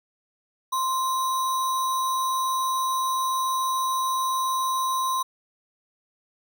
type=tone with sample-and-hold; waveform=sine; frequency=1046.5 Hz; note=C6; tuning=in tune; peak=-22 dBFS; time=0.72-5.23 s; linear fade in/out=10 ms; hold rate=4900 Hz; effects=none